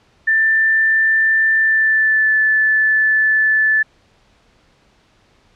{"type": "tone with pitch glide", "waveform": "sine", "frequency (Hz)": [1777, 1745.5], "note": ["A6", "A6"], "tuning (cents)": [17, -14], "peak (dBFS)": -11, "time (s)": [0.27, 3.83], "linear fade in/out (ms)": 10, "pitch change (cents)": -31, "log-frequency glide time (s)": [1.57, 2.34], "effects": ["pink hiss -55 dBFS RMS until 5.55 s", "low-pass 5000 Hz 12 dB/octave"]}